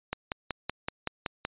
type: click train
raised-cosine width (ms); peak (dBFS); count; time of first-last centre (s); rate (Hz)
0.3; -14; 8; 0.13-1.451; 5.3
effects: resampled to 8000 Hz